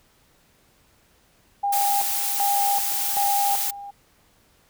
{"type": "tone with tremolo", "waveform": "sine", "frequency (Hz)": 805, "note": "G5", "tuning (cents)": 46, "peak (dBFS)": -20, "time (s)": [1.63, 3.91], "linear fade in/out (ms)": 10, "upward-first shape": "square", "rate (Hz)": 1.3, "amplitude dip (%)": 80}
{"type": "noise", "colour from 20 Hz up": "blue", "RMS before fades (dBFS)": -25, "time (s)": [1.72, 3.71], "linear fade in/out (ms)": 10}
{"effects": ["pink hiss -60 dBFS RMS until 4.69 s"]}